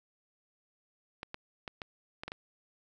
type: clicks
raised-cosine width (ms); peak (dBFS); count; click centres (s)
0.3; -23; 7; 1.231 / 1.344 / 1.678 / 1.818 / 2.235 / 2.28 / 2.319
effects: none